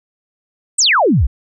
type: exponential sweep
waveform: sine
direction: down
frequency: 8870 to 50 Hz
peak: -9 dBFS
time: 0.78-1.27 s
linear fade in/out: 10 ms
effects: none